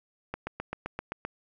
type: click train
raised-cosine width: 0.5 ms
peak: -18 dBFS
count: 8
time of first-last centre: 0.34-1.25 s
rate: 7.69 Hz
effects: none